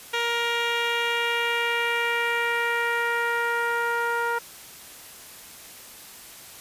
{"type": "tone with low-pass filter sweep", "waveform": "10% pulse", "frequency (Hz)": 470, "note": "A#4", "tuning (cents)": 14, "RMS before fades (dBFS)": -25, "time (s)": [0.13, 4.39], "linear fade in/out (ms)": 10, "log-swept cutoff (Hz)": [4100, 1300], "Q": 1.7, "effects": ["white hiss -44 dBFS RMS until 6.6 s", "resampled to 32000 Hz"]}